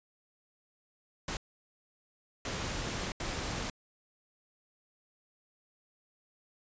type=noise bursts at uneven times; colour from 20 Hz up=pink; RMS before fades=-36 dBFS; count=3; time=1.28-1.37 / 2.45-3.12 / 3.2-3.7 s; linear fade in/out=2 ms; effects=resampled to 16000 Hz